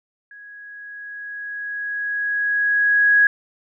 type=tone with level ramp; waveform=sine; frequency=1661.2 Hz; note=G#6; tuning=in tune; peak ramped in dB=-39 to -10 dBFS; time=0.31-3.27 s; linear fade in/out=2 ms; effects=none